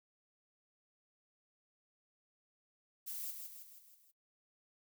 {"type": "noise with echo", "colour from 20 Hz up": "violet", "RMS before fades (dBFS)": -43, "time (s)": [3.06, 3.32], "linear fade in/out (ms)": 20, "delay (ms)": 160, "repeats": 5, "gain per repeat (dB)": -5, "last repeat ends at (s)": 4.12, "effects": ["noise-tail reverb RT60 0.1 s tail -19 dB re dry"]}